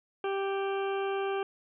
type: harmonic tone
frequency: 392 Hz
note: G4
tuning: in tune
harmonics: 1 / 2 / 3 / 4 / 6 / 7 / 8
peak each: -30 / -36 / -40 / -42 / -46 / -47 / -48 dBFS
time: 0.24-1.43 s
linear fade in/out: 2 ms
effects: none